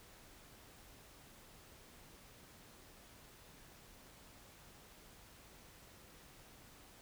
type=silence; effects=pink hiss -60 dBFS RMS until 7.01 s